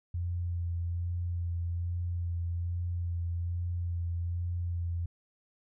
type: tone with vibrato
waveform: sine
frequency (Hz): 86.5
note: F2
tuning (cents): -16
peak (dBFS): -30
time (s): 0.14-5.06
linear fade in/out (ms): 5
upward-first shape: sine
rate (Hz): 1.2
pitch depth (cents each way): 19
effects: none